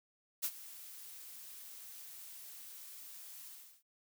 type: noise with ADSR envelope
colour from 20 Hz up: blue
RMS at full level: -34 dBFS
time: 0.42-3.83 s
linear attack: 22 ms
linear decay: 61 ms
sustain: -17 dB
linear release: 350 ms
effects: none